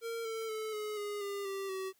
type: tone with pitch steps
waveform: square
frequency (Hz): 460 / 447.7 / 435.7 / 424 / 412.7 / 401.6 / 390.9 / 380.4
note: A#4 / A4 / A4 / G#4 / G#4 / G4 / G4 / F#4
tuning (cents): -23 / +30 / -17 / +36 / -11 / +42 / -5 / +48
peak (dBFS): -37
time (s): 0.01-1.93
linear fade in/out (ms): 50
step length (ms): 240
effects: white hiss -71 dBFS RMS until 1.99 s